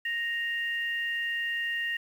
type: tone pair together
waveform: sine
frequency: 1864.7 / 2794 Hz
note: A#6 / F7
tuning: 0 / 0 cents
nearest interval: perfect fifth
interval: 700 cents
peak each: -29 / -35 dBFS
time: 0.05-1.97 s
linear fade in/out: 5 ms
effects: 9-bit